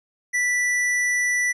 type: tone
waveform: square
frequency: 1970 Hz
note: B6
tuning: 5 cents flat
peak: -20 dBFS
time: 0.33-1.53 s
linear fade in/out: 20 ms
effects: resampled to 22050 Hz